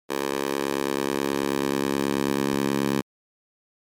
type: tone with high-pass filter sweep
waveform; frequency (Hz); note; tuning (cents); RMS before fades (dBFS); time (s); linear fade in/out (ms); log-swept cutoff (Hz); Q
10% pulse; 69.3; C#2; 0; -25; 0.09-3.02; 20; 430 to 210; 1.2
effects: MP3 96 kbps